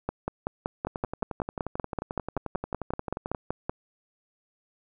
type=two click trains; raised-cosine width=1 ms; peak=-18 / -14 dBFS; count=29 / 20; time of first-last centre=0.87-3.348 / 0.09-3.695 s; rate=11.3 / 5.27 Hz; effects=none